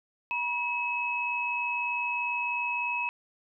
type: tone pair together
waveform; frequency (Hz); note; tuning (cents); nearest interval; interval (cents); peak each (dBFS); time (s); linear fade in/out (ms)
sine; 963.8 / 2573; B5 / E7; -43 / -43; octave + perfect fourth; 1700; -32 / -29; 0.31-3.09; 0
effects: none